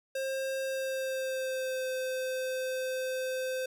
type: tone with pitch glide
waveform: square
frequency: 533 to 516.9 Hz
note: C5 to C5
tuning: +32 to -21 cents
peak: -32 dBFS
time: 0.15-3.66 s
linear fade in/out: 5 ms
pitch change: -53 cents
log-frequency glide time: 0.63-1.9 s
effects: none